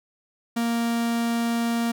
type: tone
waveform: 45% pulse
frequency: 233.1 Hz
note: A#3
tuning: in tune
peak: -22 dBFS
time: 0.56-1.92 s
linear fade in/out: 10 ms
effects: none